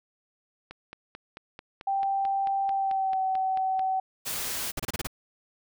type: click train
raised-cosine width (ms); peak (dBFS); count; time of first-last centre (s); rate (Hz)
0.3; -25; 15; 0.71-3.794; 4.54
type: tone with pitch glide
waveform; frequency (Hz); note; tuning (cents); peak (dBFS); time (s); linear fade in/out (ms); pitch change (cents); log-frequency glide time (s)
sine; 784 to 759.9; G5 to F#5; 0 to +46; -24; 1.87-4; 5; -54; 2.72-3.21
type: noise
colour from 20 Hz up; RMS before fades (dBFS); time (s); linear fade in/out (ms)
white; -32; 4.25-4.72; 20
type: noise bursts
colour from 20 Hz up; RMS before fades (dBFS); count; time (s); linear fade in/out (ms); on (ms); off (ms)
pink; -31; 6; 4.77-5.071; 5; 26; 29
effects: none